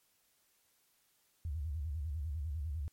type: tone with vibrato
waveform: sine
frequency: 75.8 Hz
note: D#2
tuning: 45 cents flat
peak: -35 dBFS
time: 1.45-2.88 s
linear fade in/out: 0 ms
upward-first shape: square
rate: 10 Hz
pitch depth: 160 cents each way
effects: white hiss -73 dBFS RMS until 2.92 s + MP3 64 kbps